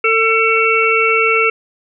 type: harmonic tone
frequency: 448.1 Hz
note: A4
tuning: 32 cents sharp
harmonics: 1 / 3 / 5 / 6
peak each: -16 / -16 / -16 / -16 dBFS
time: 0.04-1.5 s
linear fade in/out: 5 ms
effects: none